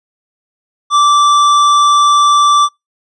sine tone with hard clipping, 1168 Hz, D6, 10 cents flat, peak -8 dBFS, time 0.9-2.69 s, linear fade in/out 50 ms, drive 11 dB, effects noise-tail reverb RT60 0.2 s tail -26 dB re dry + resampled to 24000 Hz

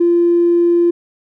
triangle tone with tanh clipping, 344.4 Hz, F4, 24 cents flat, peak -9 dBFS, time 0-0.91 s, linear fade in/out 10 ms, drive 4 dB, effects none

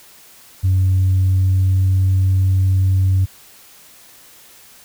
sine tone with pitch glide, 93.7 to 94.52 Hz, F#2 to F#2, +22 to +37 cents, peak -10 dBFS, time 0.63-3.26 s, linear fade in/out 20 ms, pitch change +15 cents, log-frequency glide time 0.93-2.06 s, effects tanh soft clip ceiling -9 dBFS + white hiss -45 dBFS RMS until 4.84 s

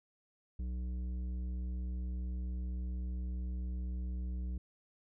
triangle tone with tanh clipping, 61.74 Hz, B1, in tune, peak -37 dBFS, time 0.59-4.58 s, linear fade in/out 5 ms, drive 14 dB, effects none

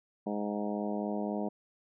harmonic tone with a mistuned harmonic, 103.83 Hz, G#2, in tune, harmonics 2 / 3 / 4 / 5 / 6 / 7 / 8 / 9, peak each -34 / -39 / -40 / -42 / -40 / -42 / -47 / -47 dBFS, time 0.26-1.49 s, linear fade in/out 10 ms, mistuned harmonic 8, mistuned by -44 cents, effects none

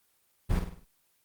brown noise with echo, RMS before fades -24 dBFS, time 0.49-0.6 s, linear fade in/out 20 ms, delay 51 ms, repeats 5, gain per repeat -6 dB, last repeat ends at 0.855 s, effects white hiss -70 dBFS RMS until 1.24 s + Opus 24 kbps

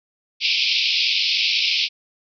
pink band-pass noise, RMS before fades -20 dBFS, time 0.4-1.89 s, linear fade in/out 50 ms, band 2300 to 5300 Hz, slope 96 dB/octave, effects none

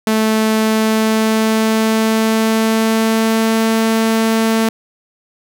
sawtooth tone with pitch glide, 218.9 to 223.6 Hz, A3 to A3, -9 to +28 cents, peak -8 dBFS, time 0.07-4.69 s, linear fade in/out 2 ms, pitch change +37 cents, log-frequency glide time 0.56-3.63 s, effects none

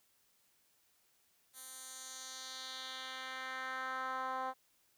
10% pulse tone with band-pass filter sweep, 260.3 Hz, C4, 9 cents flat, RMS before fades -43 dBFS, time 1.53-4.54 s, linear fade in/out 50 ms, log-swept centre 11000 to 860 Hz, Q 1.8, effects white hiss -73 dBFS RMS until 4.97 s

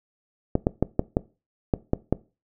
clicks, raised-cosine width 2 ms, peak -6 dBFS, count 8, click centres 0.554 / 0.669 / 0.826 / 0.994 / 1.169 / 1.738 / 1.934 / 2.126 s, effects noise-tail reverb RT60 0.3 s tail -20 dB re dry

